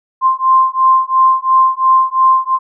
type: beating tone pair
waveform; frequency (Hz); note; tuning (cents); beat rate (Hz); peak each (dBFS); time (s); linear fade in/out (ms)
sine; 1046.5 / 1049.4; C6 / C6; 0 / +5; 2.9; -11; 0.21-2.59; 50
effects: none